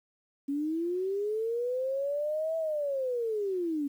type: linear two-way sweep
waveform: sine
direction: up then down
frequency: 275.3 to 655 to 275.3 Hz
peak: -28 dBFS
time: 0.48-3.88 s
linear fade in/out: 10 ms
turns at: 2.57 s
effects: 10-bit